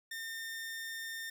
sawtooth tone, 1814 Hz, A#6, 48 cents flat, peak -36 dBFS, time 0.11-1.3 s, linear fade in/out 5 ms, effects none

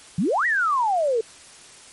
sine exponential two-way sweep, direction up then down, 152.5 to 1975.5 to 432.9 Hz, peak -18 dBFS, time 0.18-1.21 s, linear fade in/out 5 ms, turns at 0.46 s, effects white hiss -46 dBFS RMS until 1.92 s + MP3 48 kbps

